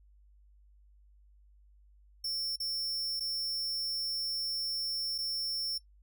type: tone with dropouts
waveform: 40% pulse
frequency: 5400 Hz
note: E8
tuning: 41 cents sharp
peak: -32 dBFS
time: 2.24-5.78 s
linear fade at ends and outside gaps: 5 ms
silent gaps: 2.56-2.6 / 3.197-3.205 / 5.181-5.185 s
effects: noise-tail reverb RT60 0.1 s tail -19 dB re dry + added 50 Hz sine -58 dBFS peak until 6.02 s